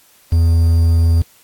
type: tone with quantisation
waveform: triangle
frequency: 83.2 Hz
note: E2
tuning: 17 cents sharp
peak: -7 dBFS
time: 0.32-1.22 s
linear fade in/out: 5 ms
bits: 6
effects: white hiss -50 dBFS RMS until 1.43 s + AAC 64 kbps